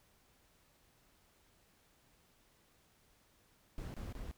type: noise bursts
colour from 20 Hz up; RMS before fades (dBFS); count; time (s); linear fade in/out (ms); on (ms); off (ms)
brown; -44; 3; 3.78-4.312; 0; 160; 26
effects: pink hiss -70 dBFS RMS until 4.37 s